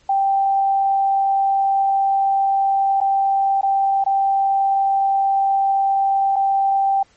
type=tone with dropouts; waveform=sine; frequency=784 Hz; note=G5; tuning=in tune; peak=-14 dBFS; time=0.09-7.03 s; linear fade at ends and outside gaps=5 ms; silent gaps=3.004-3.012 / 3.612-3.63 / 4.041-4.062 / 6.359-6.363 s; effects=pink hiss -56 dBFS RMS until 7.16 s + MP3 32 kbps